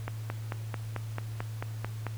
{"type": "click train", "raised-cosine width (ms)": 0.5, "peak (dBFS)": -19, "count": 10, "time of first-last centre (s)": [0.08, 2.067], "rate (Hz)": 4.53, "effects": ["added 110 Hz sine -35 dBFS peak until 2.17 s", "pink hiss -52 dBFS RMS until 2.17 s"]}